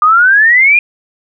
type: exponential sweep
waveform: sine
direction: up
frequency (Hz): 1199 to 2465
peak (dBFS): -4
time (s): 0.02-0.79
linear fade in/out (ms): 2
effects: none